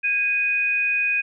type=tone pair together; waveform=sine; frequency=1633.1 / 2489 Hz; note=G#6 / D#7; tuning=-30 / 0 cents; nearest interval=perfect fifth; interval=730 cents; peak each=-28 / -19 dBFS; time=0.03-1.22 s; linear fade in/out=20 ms; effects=none